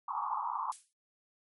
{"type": "band-pass noise", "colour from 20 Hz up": "pink", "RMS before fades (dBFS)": -35, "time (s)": [0.08, 0.72], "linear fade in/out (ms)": 10, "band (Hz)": [830, 1200], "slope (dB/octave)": 96}
{"type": "noise with exponential decay", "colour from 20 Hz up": "violet", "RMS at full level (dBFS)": -38, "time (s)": [0.72, 0.93], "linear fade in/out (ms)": 1, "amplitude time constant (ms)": 45}
{"effects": ["MP3 48 kbps"]}